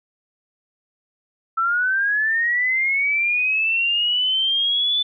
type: linear sweep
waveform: sine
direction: up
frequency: 1319 to 3509 Hz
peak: -17 dBFS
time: 1.57-5.03 s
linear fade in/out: 10 ms
effects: none